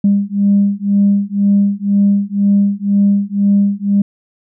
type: beating tone pair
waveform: sine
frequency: 200 / 202 Hz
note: G3 / G#3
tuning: +35 / -48 cents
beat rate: 2 Hz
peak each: -12 / -12 dBFS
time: 0.04-4.02 s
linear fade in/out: 5 ms
effects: tanh soft clip ceiling -3 dBFS